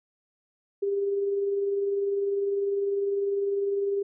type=tone with tremolo; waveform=sine; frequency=399.2 Hz; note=G4; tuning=32 cents sharp; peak=-22 dBFS; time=0.82-4.03 s; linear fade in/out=10 ms; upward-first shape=triangle; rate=20 Hz; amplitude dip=40%; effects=none